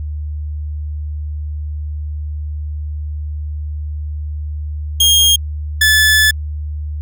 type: tone pair in turn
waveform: sawtooth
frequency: 3239 / 1732.7 Hz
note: G#7 / A6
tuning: -44 / -27 cents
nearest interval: major seventh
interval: 1083 cents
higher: first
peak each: -5 dBFS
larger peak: neither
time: 5-5.36 / 5.81-6.31 s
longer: second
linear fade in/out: 5 ms
effects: added 75 Hz sine -20 dBFS peak until 7.01 s